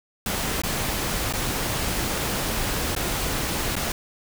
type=noise with dropouts; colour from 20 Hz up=pink; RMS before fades=-26 dBFS; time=0.26-3.92 s; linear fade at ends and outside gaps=2 ms; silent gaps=0.618-0.635 / 1.327-1.336 / 2.951-2.963 / 3.755-3.764 s; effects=none